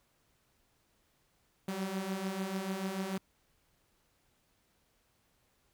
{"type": "beating tone pair", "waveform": "sawtooth", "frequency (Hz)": [186.4, 193.2], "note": ["F#3", "G3"], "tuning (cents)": [13, -25], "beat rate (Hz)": 6.8, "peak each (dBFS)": [-36, -32], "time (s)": [1.68, 3.18], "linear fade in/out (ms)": 5, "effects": ["pink hiss -73 dBFS RMS until 5.73 s"]}